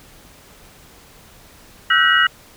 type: tone cluster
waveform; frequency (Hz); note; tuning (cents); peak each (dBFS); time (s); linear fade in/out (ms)
sine; 1318 / 1468 / 1554 / 1920 / 2898; E6 / F#6 / G6 / B6 / F#7; -1 / -14 / -16 / -49 / -37; -18; 1.9-2.27; 5
effects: pink hiss -46 dBFS RMS until 2.56 s